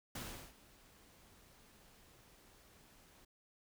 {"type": "noise with ADSR envelope", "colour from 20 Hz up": "pink", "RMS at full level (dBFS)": -44, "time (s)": [0.15, 3.25], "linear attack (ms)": 5, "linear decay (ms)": 370, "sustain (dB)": -20, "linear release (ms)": 6, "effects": []}